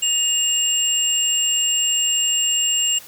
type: tone pair together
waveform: sine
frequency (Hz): 2832 / 7539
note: F7 / A#8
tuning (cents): +23 / +19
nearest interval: octave + perfect fourth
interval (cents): 1696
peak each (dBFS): -18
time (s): 0.02-2.99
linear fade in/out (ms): 10
effects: tanh soft clip ceiling -12 dBFS + white hiss -42 dBFS RMS until 3.07 s